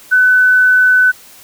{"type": "tone", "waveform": "sine", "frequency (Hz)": 1504, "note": "F#6", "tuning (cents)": 28, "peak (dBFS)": -6, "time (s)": [0.11, 1.12], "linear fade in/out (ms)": 20, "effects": ["white hiss -40 dBFS RMS until 1.43 s"]}